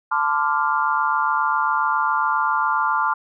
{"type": "chord", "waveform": "sine", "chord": "D minor seventh", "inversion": "second", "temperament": "equal with one note detuned", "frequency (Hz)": [880, 1027.3, 1174.7, 1396.9], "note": ["A5", "C6", "D6", "F6"], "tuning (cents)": [0, -32, 0, 0], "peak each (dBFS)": -23, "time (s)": [0.11, 3.14], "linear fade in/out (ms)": 10, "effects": []}